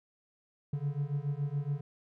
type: beating tone pair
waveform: triangle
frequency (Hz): 140 / 147.1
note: C#3 / D3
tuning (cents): +18 / +3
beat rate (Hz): 7.1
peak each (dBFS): -32 / -32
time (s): 0.73-1.81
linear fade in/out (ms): 5
effects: none